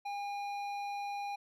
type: tone with hard clipping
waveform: sine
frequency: 810 Hz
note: G#5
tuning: 43 cents flat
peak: -38 dBFS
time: 0.05-1.36 s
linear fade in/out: 10 ms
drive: 10 dB
effects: none